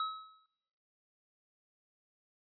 square tone with exponential decay, 1286 Hz, E6, 43 cents flat, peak -31 dBFS, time 0-0.46 s, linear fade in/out 2 ms, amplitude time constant 99 ms, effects noise-tail reverb RT60 1.0 s tail -23 dB re dry + resampled to 11025 Hz

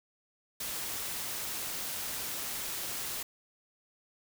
white noise, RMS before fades -37 dBFS, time 0.6-3.23 s, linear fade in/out 5 ms, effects none

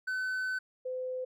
triangle / sine tone pair in turn, 1515 / 510.3 Hz, F#6 / C5, +40 / -43 cents, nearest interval octave + perfect fifth, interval 1883 cents, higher first, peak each -29 / -33 dBFS, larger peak first, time 0.07-0.59 / 0.85-1.25 s, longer first, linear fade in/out 10 ms, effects none

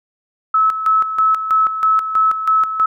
sine tone with tremolo, 1298 Hz, E6, 27 cents flat, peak -10 dBFS, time 0.54-2.86 s, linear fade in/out 5 ms, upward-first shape square, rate 3.1 Hz, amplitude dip 65%, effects none

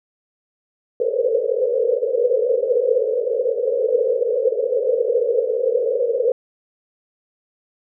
white band-pass noise, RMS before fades -19 dBFS, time 1-6.32 s, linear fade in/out 2 ms, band 450 to 520 Hz, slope 96 dB/octave, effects none

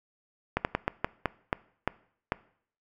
slowing click train, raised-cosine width 0.5 ms, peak -10 dBFS, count 9, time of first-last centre 0.57-2.321 s, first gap 79 ms, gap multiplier 1.28, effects noise-tail reverb RT60 0.6 s tail -21 dB re dry

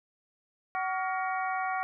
harmonic tone with a mistuned harmonic, 375.9 Hz, F#4, 27 cents sharp, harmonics 2 / 3 / 4 / 5 / 6, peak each -31 / -35 / -37 / -39 / -41 dBFS, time 0.75-1.83 s, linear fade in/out 0 ms, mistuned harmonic 4, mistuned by -110 cents, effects none

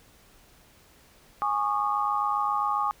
sine chord, Ab suspended fourth, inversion none, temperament equal with one note detuned, 830.6 / 1108.7 / 1216.1 Hz, Ab5 / Db6 / Eb6, 0 / 0 / -40 cents, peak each -28 dBFS, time 1.42-2.91 s, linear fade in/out 0 ms, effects pink hiss -57 dBFS RMS until 3 s

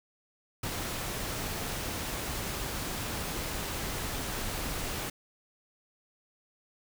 pink noise, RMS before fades -35 dBFS, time 0.63-5.1 s, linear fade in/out 5 ms, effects none

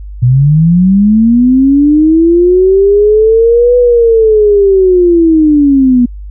sine linear two-way sweep, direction up then down, 119 to 493.9 to 239.4 Hz, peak -3 dBFS, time 0.22-6.06 s, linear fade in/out 10 ms, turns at 3.77 s, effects added 50 Hz sine -22 dBFS peak until 6.3 s

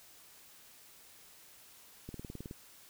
click train, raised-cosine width 3 ms, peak -30 dBFS, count 9, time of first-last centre 2.09-2.511 s, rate 19 Hz, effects white hiss -58 dBFS RMS until 2.89 s

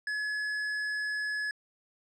sine tone with tanh clipping, 1700 Hz, G#6, 40 cents sharp, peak -32 dBFS, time 0.07-1.51 s, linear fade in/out 2 ms, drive 11 dB, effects low-pass 8000 Hz 12 dB/octave

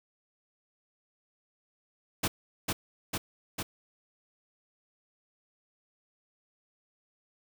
pink noise with echo, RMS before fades -28 dBFS, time 2.23-2.28 s, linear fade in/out 10 ms, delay 450 ms, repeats 3, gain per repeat -2 dB, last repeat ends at 3.63 s, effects none

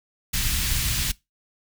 pink band-stop noise, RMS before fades -24 dBFS, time 0.33-1.12 s, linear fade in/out 10 ms, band 120 to 2400 Hz, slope 12 dB/octave, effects noise-tail reverb RT60 0.2 s tail -21 dB re dry

